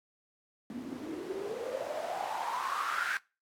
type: noise with band-pass filter sweep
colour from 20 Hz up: white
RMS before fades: -36 dBFS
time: 0.7-3.17 s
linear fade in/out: 0 ms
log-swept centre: 230 to 1600 Hz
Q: 8.8
effects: noise-tail reverb RT60 0.3 s tail -23 dB re dry + AAC 64 kbps